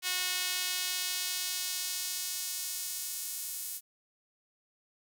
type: tone with high-pass filter sweep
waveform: sawtooth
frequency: 365.1 Hz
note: F#4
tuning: 23 cents flat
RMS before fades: -35 dBFS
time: 0.02-3.81 s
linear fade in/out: 50 ms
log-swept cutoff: 2600 to 9300 Hz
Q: 0.83
effects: none